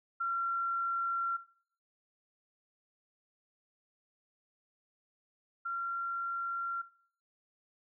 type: tone pair in turn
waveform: sine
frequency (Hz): 1368 / 1374.2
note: F6 / F6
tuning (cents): -36 / -28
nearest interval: unison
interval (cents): 8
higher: second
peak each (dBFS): -30 / -33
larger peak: first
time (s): 0.2-1.37 / 5.65-6.82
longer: neither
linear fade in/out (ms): 10
effects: noise-tail reverb RT60 0.5 s tail -17 dB re dry